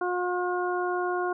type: harmonic tone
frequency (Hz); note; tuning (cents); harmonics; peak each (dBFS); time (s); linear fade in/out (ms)
358.6; F4; +46; 1 / 2 / 3 / 4; -28 / -31 / -33 / -34; 0.01-1.33; 5
effects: none